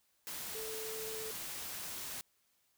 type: tone in noise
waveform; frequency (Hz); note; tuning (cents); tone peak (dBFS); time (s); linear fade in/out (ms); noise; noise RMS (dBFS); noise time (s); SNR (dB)
sine; 440; A4; 0; -43; 0.55-1.31; 0; white; -43; 0.27-2.21; -3
effects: white hiss -75 dBFS RMS until 2.77 s